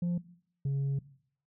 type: tone pair in turn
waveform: sine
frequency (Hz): 174.61 / 138.19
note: F3 / C#3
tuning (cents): 0 / -5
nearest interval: major third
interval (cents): 405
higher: first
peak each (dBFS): -25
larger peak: neither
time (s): 0.02-0.18 / 0.65-0.99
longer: second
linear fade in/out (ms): 5
effects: noise-tail reverb RT60 0.6 s tail -19 dB re dry + tanh soft clip ceiling -27 dBFS